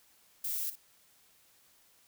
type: noise with echo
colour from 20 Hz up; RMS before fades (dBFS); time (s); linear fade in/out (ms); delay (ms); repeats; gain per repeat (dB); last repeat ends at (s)
violet; -35; 0.44-0.7; 5; 56; 1; -12; 0.756
effects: white hiss -65 dBFS RMS until 2.07 s